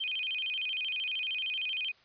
sine tone with vibrato, 2794 Hz, F7, in tune, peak -31 dBFS, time 0-1.92 s, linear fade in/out 10 ms, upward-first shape square, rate 13 Hz, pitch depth 200 cents each way, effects white hiss -62 dBFS RMS until 2.04 s + resampled to 11025 Hz

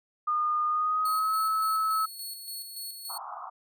sine tone with pitch glide, 1220 to 1300 Hz, D#6 to E6, -34 to -24 cents, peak -24 dBFS, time 0.27-2.06 s, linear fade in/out 10 ms, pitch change +110 cents, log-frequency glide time 0.66-1.4 s
15% pulse tone with tremolo, 4375 Hz, C#8, 24 cents flat, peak -29 dBFS, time 1.05-3.18 s, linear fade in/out 5 ms, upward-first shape square, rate 3.5 Hz, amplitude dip 45%
white band-pass noise, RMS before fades -40 dBFS, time 3.09-3.5 s, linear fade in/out 10 ms, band 700 to 1300 Hz, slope 96 dB/octave
effects none

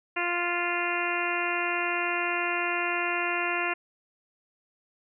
harmonic tone with a mistuned harmonic, 349.2 Hz, F4, in tune, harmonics 1 / 2 / 3 / 4 / 5 / 6 / 7 / 8, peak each -34 / -34 / -34 / -34 / -34 / -34 / -34 / -34 dBFS, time 0.16-3.74 s, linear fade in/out 10 ms, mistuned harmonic 8, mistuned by -27 cents, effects none

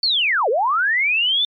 sine linear two-way sweep, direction down then up, 4557 to 401.9 to 3586 Hz, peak -15 dBFS, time 0.03-1.45 s, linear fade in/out 2 ms, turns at 0.49 s, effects MP3 96 kbps

